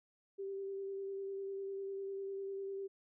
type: tone with vibrato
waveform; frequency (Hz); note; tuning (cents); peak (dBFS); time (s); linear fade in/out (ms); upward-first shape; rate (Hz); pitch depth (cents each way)
sine; 391.5; G4; -2; -39; 0.38-2.88; 20; square; 10; 12
effects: none